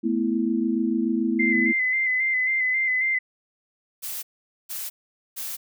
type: chord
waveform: sine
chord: A suspended second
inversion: none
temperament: equal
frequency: 220 / 246.9 / 329.6 Hz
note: A3 / B3 / E4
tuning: 0 / 0 / 0 cents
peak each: -25 dBFS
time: 0.03-1.73 s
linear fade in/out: 20 ms
type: tone with vibrato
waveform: sine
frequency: 2054 Hz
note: C7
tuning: 33 cents flat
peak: -20 dBFS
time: 1.39-3.19 s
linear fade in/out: 10 ms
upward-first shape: square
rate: 3.7 Hz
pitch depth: 31 cents each way
type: noise bursts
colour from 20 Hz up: blue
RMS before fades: -32 dBFS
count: 3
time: 4.02-5.57 s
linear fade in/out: 20 ms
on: 210 ms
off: 460 ms
effects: none